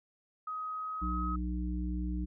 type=tone with pitch glide; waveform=sine; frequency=1260 to 1269.5 Hz; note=D#6 to D#6; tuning=+21 to +34 cents; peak=-35 dBFS; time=0.47-1.36 s; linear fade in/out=5 ms; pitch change=+13 cents; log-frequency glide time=0.67-1.1 s
type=harmonic tone; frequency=61 Hz; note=B1; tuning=21 cents flat; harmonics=1 / 3 / 5; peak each=-33 / -38 / -40 dBFS; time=1.01-2.26 s; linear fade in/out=20 ms
effects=none